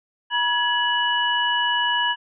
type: tone cluster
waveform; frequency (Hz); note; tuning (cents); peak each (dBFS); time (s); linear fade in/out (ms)
sine; 962 / 1679 / 2942; B5 / G#6 / F#7; -46 / +18 / -11; -23; 0.3-2.16; 50
effects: none